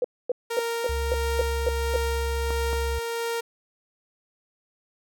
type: tone bursts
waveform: sine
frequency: 493.9 Hz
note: B4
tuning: in tune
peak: -20 dBFS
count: 8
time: 0.02-1.962 s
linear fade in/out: 2 ms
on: 24 ms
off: 250 ms
type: tone with tremolo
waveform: sawtooth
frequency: 464.3 Hz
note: A#4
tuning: 7 cents flat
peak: -22 dBFS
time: 0.5-3.41 s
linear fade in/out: 10 ms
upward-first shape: sine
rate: 1.5 Hz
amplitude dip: 25%
type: tone with pitch glide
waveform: sine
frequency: 68.4 to 67.58 Hz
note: C#2 to C#2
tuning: -23 to -43 cents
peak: -26 dBFS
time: 0.89-2.99 s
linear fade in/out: 5 ms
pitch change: -20 cents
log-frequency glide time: 1.25-2.76 s
type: clicks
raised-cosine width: 1 ms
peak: -20 dBFS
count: 2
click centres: 2.506 / 2.731 s
effects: none